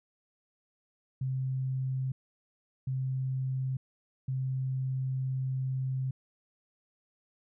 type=tone bursts at uneven times; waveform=sine; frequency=131.2 Hz; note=C3; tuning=5 cents sharp; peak=-29 dBFS; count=3; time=1.21-2.12 / 2.87-3.77 / 4.28-6.11 s; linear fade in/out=5 ms; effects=none